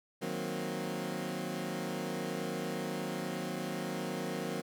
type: chord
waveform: 20% pulse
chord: C half-diminished seventh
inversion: first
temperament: equal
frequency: 155.56 / 185 / 233.1 / 261.6 Hz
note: Eb3 / Gb3 / Bb3 / C4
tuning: 0 / 0 / 0 / 0 cents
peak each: -37 / -34 / -36 / -37 dBFS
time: 0.21-4.62 s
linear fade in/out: 20 ms
effects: none